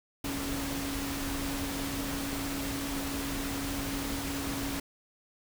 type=tone in noise; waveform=sine; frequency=277.2 Hz; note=C#4; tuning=in tune; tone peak=-35 dBFS; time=0.24-4.8 s; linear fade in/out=5 ms; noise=pink; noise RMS=-36 dBFS; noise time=0.24-4.8 s; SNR=-2 dB; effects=none